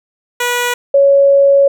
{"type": "tone pair in turn", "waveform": ["10% pulse", "sine"], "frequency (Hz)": [486.6, 556.8], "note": ["B4", "C#5"], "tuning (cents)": [-26, 8], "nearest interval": "major second", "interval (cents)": 234, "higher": "second", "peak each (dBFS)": -5, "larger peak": "neither", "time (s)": [[0.4, 0.74], [0.94, 1.68]], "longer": "second", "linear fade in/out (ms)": 5, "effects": []}